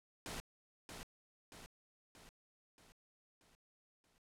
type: noise with echo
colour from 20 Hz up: pink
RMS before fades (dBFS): -45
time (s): 0.26-0.4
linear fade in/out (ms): 0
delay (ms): 630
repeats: 6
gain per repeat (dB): -5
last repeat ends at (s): 4.18
effects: low-pass 11000 Hz 12 dB/octave